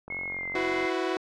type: click train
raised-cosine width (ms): 1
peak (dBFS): -28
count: 36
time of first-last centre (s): 0.08-0.851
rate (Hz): 45.4
type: tone with pitch glide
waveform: sine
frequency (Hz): 2172 to 2079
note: C#7 to C7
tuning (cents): -36 to -12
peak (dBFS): -31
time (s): 0.1-0.9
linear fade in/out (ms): 5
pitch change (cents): -76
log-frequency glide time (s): 0.26-0.48
type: chord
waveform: sawtooth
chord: E suspended second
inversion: none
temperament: equal with one note detuned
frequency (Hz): 329.6 / 370 / 501.9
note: E4 / F#4 / B4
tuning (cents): 0 / 0 / +28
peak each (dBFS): -27 / -25 / -31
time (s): 0.55-1.17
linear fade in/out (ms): 2
effects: low-pass 4000 Hz 12 dB/octave